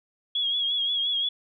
sine tone with vibrato, 3322 Hz, G#7, in tune, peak -23 dBFS, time 0.35-1.29 s, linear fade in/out 5 ms, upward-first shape triangle, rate 5.7 Hz, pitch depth 59 cents each way, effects none

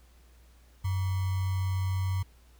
sine tone with sample-and-hold, 94.1 Hz, F#2, 30 cents sharp, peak -26 dBFS, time 0.84-2.23 s, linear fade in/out 10 ms, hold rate 1050 Hz, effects added 60 Hz sine -55 dBFS peak until 2.59 s + pink hiss -64 dBFS RMS until 2.59 s

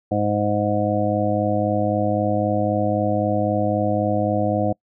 harmonic tone, 103.83 Hz, G#2, in tune, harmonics 1 / 2 / 3 / 5 / 6 / 7, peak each -25 / -25 / -25 / -25 / -25 / -25 dBFS, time 0.11-4.73 s, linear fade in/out 10 ms, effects noise-tail reverb RT60 0.1 s tail -26 dB re dry

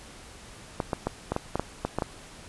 clicks, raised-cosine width 1 ms, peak -12 dBFS, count 10, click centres 0.802 / 0.932 / 1.07 / 1.32 / 1.364 / 1.556 / 1.596 / 1.85 / 1.986 / 2.022 s, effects pink hiss -47 dBFS RMS until 2.48 s + resampled to 24000 Hz

